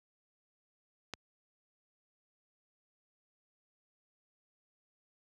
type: click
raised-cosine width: 0.2 ms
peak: -21 dBFS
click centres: 1.137 s
effects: high-pass 60 Hz 12 dB/octave